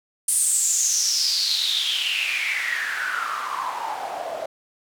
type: noise with band-pass filter sweep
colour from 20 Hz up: white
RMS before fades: -24 dBFS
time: 0.28-4.46 s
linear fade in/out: 5 ms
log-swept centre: 9500 to 600 Hz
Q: 7.6
effects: none